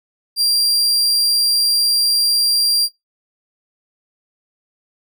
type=tone; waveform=40% pulse; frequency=4754 Hz; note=D8; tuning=20 cents sharp; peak=-12 dBFS; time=0.36-2.89 s; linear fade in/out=50 ms; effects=noise-tail reverb RT60 0.2 s tail -25 dB re dry